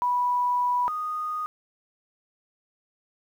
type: tone pair in turn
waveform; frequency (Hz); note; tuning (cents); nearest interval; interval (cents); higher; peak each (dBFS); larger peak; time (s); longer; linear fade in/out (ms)
sine; 982 / 1237.2; B5 / D#6; -10 / -10; major third; 400; second; -21 / -27; first; 0.02-0.88 / 0.88-1.46; first; 0
effects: 9-bit